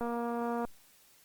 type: click train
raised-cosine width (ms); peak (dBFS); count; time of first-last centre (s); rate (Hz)
1; -22; 152; 0.01-0.65; 236
effects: white hiss -62 dBFS RMS until 1.24 s + Opus 32 kbps